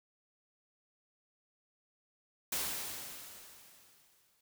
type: noise with exponential decay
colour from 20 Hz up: white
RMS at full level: -34 dBFS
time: 2.52-4.41 s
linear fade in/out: 5 ms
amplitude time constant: 410 ms
effects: none